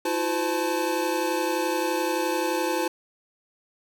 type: tone cluster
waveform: square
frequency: 326.4 / 358 / 510 / 872 Hz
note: E4 / F4 / C5 / A5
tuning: -17 / +43 / -44 / -16 cents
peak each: -30 dBFS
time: 0.05-2.88 s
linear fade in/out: 5 ms
effects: none